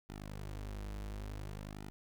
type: tone with flanger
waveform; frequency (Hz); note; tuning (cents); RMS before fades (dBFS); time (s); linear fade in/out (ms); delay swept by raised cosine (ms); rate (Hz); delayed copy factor
sawtooth; 51; G#1; -31; -44; 0.09-1.9; 0; 1.8 to 7.7; 0.57; -0.8
effects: 12-bit